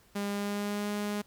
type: tone with pitch glide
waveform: sawtooth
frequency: 202.3 to 206.7 Hz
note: G#3 to G#3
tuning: -45 to -8 cents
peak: -27 dBFS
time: 0.15-1.22 s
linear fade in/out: 10 ms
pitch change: +37 cents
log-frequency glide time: 0.3-0.9 s
effects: pink hiss -63 dBFS RMS until 1.26 s